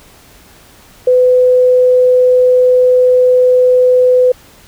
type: tone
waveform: sine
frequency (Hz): 503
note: B4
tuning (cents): +32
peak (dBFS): -5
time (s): 1.07-4.32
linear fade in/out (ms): 5
effects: pink hiss -42 dBFS RMS until 4.67 s